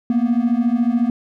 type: beating tone pair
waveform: triangle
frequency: 230.8 / 244.8 Hz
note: A#3 / B3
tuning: -17 / -15 cents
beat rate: 14 Hz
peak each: -15 dBFS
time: 0.1-1.1 s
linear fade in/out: 2 ms
effects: tanh soft clip ceiling -7 dBFS